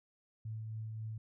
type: tone with tremolo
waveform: sine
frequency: 110 Hz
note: A2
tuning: in tune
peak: -38 dBFS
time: 0.45-1.18 s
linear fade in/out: 5 ms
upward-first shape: triangle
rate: 3.7 Hz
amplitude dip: 25%
effects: none